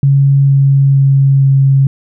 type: tone with pitch steps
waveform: sine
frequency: 138.59 / 137.79 / 137 / 136.21 Hz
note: C#3 / C#3 / C#3 / C#3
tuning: 0 / -10 / -20 / -30 cents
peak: -5 dBFS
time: 0.03-1.87 s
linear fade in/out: 2 ms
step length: 460 ms
effects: none